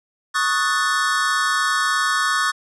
square chord, D# half-diminished seventh, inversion third, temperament equal with one note detuned, 1108.7 / 1251.7 / 1480 / 1760 Hz, C#6 / D#6 / F#6 / A6, 0 / +10 / 0 / 0 cents, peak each -24 dBFS, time 0.34-2.52 s, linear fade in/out 20 ms, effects resampled to 24000 Hz

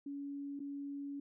sine tone with dropouts, 282.1 Hz, C#4, 30 cents sharp, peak -40 dBFS, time 0.06-1.2 s, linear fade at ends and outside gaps 5 ms, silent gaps 0.594-0.601 s, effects none

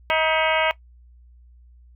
harmonic tone with a mistuned harmonic, 317 Hz, D#4, 32 cents sharp, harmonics 2 / 3 / 4 / 5 / 6 / 7 / 8 / 9 / 10, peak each -23 / -23 / -28 / -29 / -30 / -25 / -29 / -30 / -32 dBFS, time 0.1-0.71 s, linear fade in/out 0 ms, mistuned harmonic 6, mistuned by +69 cents, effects noise-tail reverb RT60 0.1 s tail -18 dB re dry + added 60 Hz sine -47 dBFS peak until 1.95 s

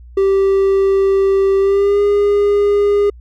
triangle tone with pitch glide, 390 to 408 Hz, G4 to G#4, -9 to -31 cents, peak -8 dBFS, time 0.17-3.1 s, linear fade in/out 5 ms, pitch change +78 cents, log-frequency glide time 1.59-2.01 s, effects added 60 Hz sine -35 dBFS peak until 3.2 s

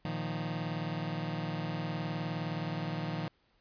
sawtooth chord, Bb suspended fourth, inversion none, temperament just, 116.54 / 155.39 / 174.81 Hz, Bb2 / Eb3 / F3, 0 / -2 / +2 cents, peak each -37 / -32 / -34 dBFS, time 0.05-3.28 s, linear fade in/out 0 ms, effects pink hiss -71 dBFS RMS until 3.6 s + resampled to 11025 Hz

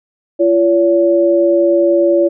sine tone pair together, 342 / 568.2 Hz, F4 / C#5, -36 / +43 cents, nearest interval major sixth, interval 879 cents, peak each -11 dBFS, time 0.39-2.29 s, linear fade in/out 20 ms, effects none

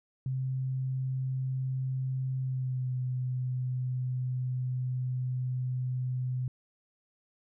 sine tone with pitch glide, 130.81 to 127.01 Hz, C3 to B2, 0 to +49 cents, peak -29 dBFS, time 0.26-6.48 s, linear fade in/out 2 ms, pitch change -51 cents, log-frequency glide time 2.4-2.94 s, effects none

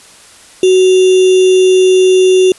sine tone with sample-and-hold, 372.3 Hz, F#4, 11 cents sharp, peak -4 dBFS, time 0.63-2.52 s, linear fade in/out 2 ms, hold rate 3150 Hz, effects white hiss -39 dBFS RMS until 2.58 s + resampled to 24000 Hz

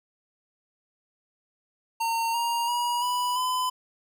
square tone with pitch steps, 915 / 938 / 961.6 / 985.8 / 1010.6 Hz, A#5 / A#5 / B5 / B5 / B5, -32 / +11 / -46 / -3 / +40 cents, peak -25 dBFS, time 2-3.7 s, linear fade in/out 10 ms, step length 340 ms, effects 11-bit

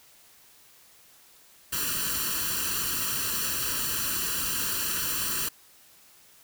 white noise with comb filter, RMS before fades -29 dBFS, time 1.72-5.49 s, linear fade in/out 10 ms, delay 0.69 ms, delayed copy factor +0.85, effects white hiss -56 dBFS RMS until 6.43 s

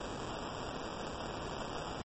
white noise with sample-and-hold, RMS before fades -41 dBFS, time 0-2.02 s, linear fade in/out 5 ms, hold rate 2100 Hz, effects MP3 32 kbps

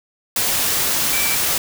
sine tone in noise, 2326 Hz, D7, 17 cents flat, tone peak -24 dBFS, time 1.13-1.35 s, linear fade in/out 2 ms, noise white, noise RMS -19 dBFS, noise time 0.36-1.58 s, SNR -8 dB, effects none

